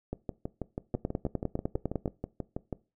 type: two click trains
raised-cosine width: 2 ms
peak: -16 / -20 dBFS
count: 12 / 17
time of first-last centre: 0.95-2.058 / 0.13-2.727 s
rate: 9.93 / 6.16 Hz
effects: noise-tail reverb RT60 0.3 s tail -20 dB re dry